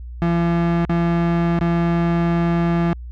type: tone with dropouts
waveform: 35% pulse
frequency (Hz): 169.9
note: F3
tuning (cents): -47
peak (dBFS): -14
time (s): 0.22-2.93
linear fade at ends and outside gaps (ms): 0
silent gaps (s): 0.85-0.895 / 1.59-1.611
effects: added 60 Hz sine -30 dBFS peak until 3.11 s + low-pass 2000 Hz 12 dB/octave